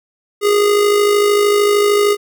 square tone with amplitude modulation, 411.7 Hz, G#4, 15 cents flat, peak -9 dBFS, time 0.41-2.17 s, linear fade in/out 50 ms, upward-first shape sine, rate 53.2 Hz, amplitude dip 45%, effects none

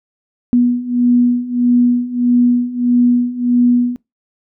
sine beating tone pair, 242.7 / 244.3 Hz, B3 / B3, -30 / -19 cents, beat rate 1.6 Hz, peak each -15 / -12 dBFS, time 0.53-3.96 s, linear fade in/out 0 ms, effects noise-tail reverb RT60 0.2 s tail -23 dB re dry

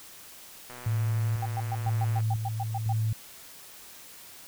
click train, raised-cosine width 0.5 ms, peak -29 dBFS, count 186, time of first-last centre 0.7-2.204 s, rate 123 Hz
sine tone with tremolo, 110 Hz, A2, in tune, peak -24 dBFS, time 0.86-3.13 s, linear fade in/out 5 ms, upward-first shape square, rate 1 Hz, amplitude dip 45%
sine tone bursts, 784 Hz, G5, in tune, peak -30 dBFS, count 11, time 1.42-2.927 s, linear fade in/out 5 ms, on 37 ms, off 110 ms
effects white hiss -48 dBFS RMS until 4.47 s

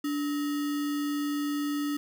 sine tone with sample-and-hold, 291.1 Hz, D4, 15 cents flat, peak -27 dBFS, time 0.04-1.97 s, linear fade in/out 5 ms, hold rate 1575 Hz, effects none

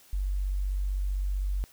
sine tone, 47.84 Hz, G1, 41 cents flat, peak -26 dBFS, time 0.13-1.64 s, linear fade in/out 0 ms, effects white hiss -57 dBFS RMS until 1.72 s

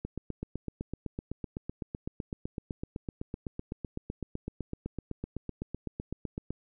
click train, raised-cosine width 3 ms, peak -22 dBFS, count 52, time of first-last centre 0.05-6.506 s, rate 7.9 Hz, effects none

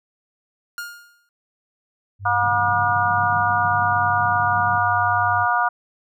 45% pulse tone with exponential decay, 1416 Hz, F6, 23 cents sharp, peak -26 dBFS, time 0.78-1.29 s, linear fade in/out 1 ms, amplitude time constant 110 ms
sine tone, 99 Hz, G2, 18 cents sharp, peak -29 dBFS, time 2.19-5.47 s, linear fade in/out 50 ms
harmonic tone, 240 Hz, B3, 49 cents flat, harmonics 3 / 4 / 5 / 6, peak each -22 / -22 / -22 / -22 dBFS, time 2.25-5.69 s, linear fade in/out 10 ms
pink band-pass noise, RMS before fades -37 dBFS, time 2.42-4.78 s, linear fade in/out 2 ms, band 120 to 200 Hz, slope 24 dB/octave
effects none

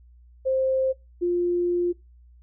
sine tone pair in turn, 526 / 351.1 Hz, C5 / F4, +9 / +9 cents, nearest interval perfect fifth, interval 700 cents, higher first, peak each -20 dBFS, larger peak neither, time 0.45-0.93 / 1.21-1.93 s, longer second, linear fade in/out 20 ms, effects noise-tail reverb RT60 0.2 s tail -21 dB re dry + added 60 Hz sine -49 dBFS peak until 2.42 s

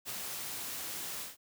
white noise with ADSR envelope, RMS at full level -38 dBFS, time 0.05-1.37 s, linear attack 43 ms, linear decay 23 ms, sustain -2 dB, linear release 160 ms, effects high-pass 80 Hz 12 dB/octave

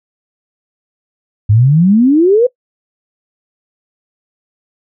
sine exponential sweep, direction up, 99.6 to 512 Hz, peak -5 dBFS, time 1.49-2.47 s, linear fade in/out 10 ms, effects noise-tail reverb RT60 0.1 s tail -21 dB re dry

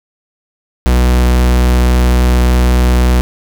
45% pulse tone, 61.74 Hz, B1, in tune, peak -7 dBFS, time 0.86-3.21 s, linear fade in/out 0 ms, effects none

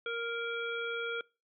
harmonic tone with a mistuned harmonic, 466.2 Hz, A#4, in tune, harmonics 1 / 3 / 5 / 7, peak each -37 / -37 / -43 / -43 dBFS, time 0.06-1.21 s, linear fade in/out 2 ms, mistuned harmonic 7, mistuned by +22 cents, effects noise-tail reverb RT60 0.3 s tail -24 dB re dry

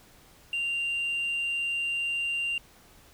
sine tone, 2779 Hz, F7, 9 cents flat, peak -25 dBFS, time 0.53-2.58 s, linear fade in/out 2 ms, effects tanh soft clip ceiling -25 dBFS + pink hiss -56 dBFS RMS until 3.13 s

